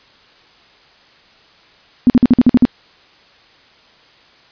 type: tone bursts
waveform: sine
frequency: 246.9 Hz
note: B3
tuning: in tune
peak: -4 dBFS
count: 8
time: 2.07-2.652 s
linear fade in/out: 0 ms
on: 29 ms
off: 50 ms
effects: white hiss -48 dBFS RMS until 4.51 s + resampled to 11025 Hz